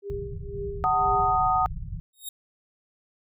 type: tone with tremolo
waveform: sine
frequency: 401.7 Hz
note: G4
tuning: 42 cents sharp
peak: -29 dBFS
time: 0.02-1.44 s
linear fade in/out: 50 ms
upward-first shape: triangle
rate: 2 Hz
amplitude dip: 100%
type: low-pass noise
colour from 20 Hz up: pink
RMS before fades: -35 dBFS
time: 0.1-2 s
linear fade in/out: 0 ms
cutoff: 180 Hz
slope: 96 dB/octave
type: chord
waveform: sine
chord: D# diminished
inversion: first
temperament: just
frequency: 746.7 / 896 / 1244.5 Hz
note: F#5 / A5 / D#6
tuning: +16 / +31 / 0 cents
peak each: -23 / -28 / -23 dBFS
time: 0.84-1.66 s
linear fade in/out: 0 ms
type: tone with exponential growth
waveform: 5% pulse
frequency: 3729 Hz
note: A#7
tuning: in tune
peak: -22 dBFS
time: 2.13-2.29 s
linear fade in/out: 5 ms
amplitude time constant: 33 ms
effects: none